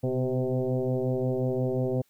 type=tone with frequency modulation; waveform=sine; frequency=130.81 Hz; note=C3; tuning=in tune; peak=-24 dBFS; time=0.03-2.02 s; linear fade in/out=10 ms; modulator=128 Hz; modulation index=3.6; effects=white hiss -68 dBFS RMS until 2.09 s